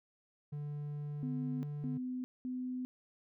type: tone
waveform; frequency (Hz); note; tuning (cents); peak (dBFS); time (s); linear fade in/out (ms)
triangle; 146.83; D3; 0; -36; 0.52-1.98; 10
type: tone bursts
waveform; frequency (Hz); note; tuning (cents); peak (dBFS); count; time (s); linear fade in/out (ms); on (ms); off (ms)
sine; 253.1; B3; +43; -36; 3; 1.23-2.85; 0; 400; 210
effects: none